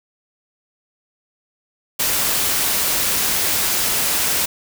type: noise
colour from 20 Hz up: white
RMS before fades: -19 dBFS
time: 1.99-4.46 s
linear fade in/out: 10 ms
effects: none